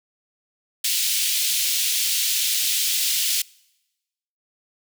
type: high-pass noise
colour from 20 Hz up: pink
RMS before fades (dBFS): -22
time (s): 0.84-3.42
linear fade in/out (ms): 5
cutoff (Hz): 2900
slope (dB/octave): 24
effects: noise-tail reverb RT60 1.0 s tail -25 dB re dry